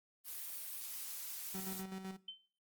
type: noise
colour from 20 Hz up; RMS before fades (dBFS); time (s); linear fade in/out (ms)
blue; -45; 0.24-1.84; 50
type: tone with tremolo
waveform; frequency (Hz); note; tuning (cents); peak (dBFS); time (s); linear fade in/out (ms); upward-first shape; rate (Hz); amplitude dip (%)
35% pulse; 190; F#3; +46; -40; 1.54-2.17; 10; square; 7.9; 55
type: tone with exponential decay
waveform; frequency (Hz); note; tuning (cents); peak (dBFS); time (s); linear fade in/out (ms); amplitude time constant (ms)
sine; 3084; G7; -29; -40; 2.28-2.46; 5; 37
effects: noise-tail reverb RT60 0.5 s tail -20 dB re dry + Opus 32 kbps